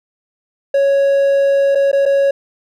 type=tone with dropouts; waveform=triangle; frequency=554.4 Hz; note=C#5; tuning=in tune; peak=-8 dBFS; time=0.74-2.31 s; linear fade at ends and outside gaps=5 ms; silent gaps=1.75-1.754 / 1.916-1.929 / 2.055-2.06 s; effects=none